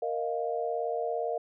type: chord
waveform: sine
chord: Bb suspended fourth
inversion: none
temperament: just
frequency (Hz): 466.2 / 621.6 / 699.2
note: Bb4 / Eb5 / F5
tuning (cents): 0 / -2 / +2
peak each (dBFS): -32 / -34 / -33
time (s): 0.02-1.38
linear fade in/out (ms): 5
effects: none